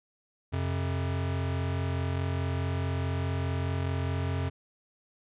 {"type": "tone pair together", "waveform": "square", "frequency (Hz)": [89.8, 134.55], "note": ["F2", "C3"], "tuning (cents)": [49, 49], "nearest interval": "perfect fifth", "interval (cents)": 700, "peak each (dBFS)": [-30, -34], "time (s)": [0.52, 4.5], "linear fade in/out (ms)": 20, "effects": ["resampled to 8000 Hz"]}